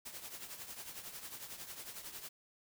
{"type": "noise with tremolo", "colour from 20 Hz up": "white", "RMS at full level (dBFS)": -45, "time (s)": [0.05, 2.29], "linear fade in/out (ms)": 10, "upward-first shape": "triangle", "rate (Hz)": 11, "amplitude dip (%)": 70, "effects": []}